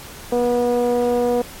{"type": "tone with low-pass filter", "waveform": "10% pulse", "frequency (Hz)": 242.6, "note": "B3", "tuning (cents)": -31, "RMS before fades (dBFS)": -18, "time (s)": [0.32, 1.42], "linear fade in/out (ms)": 5, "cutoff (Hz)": 540, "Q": 2.6, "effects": ["pink hiss -37 dBFS RMS until 1.6 s", "MP3 64 kbps"]}